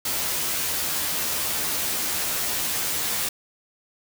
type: noise with comb filter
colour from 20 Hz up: white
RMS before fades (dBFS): -26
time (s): 0.05-3.29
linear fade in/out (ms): 5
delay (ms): 13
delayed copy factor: +0.75
effects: none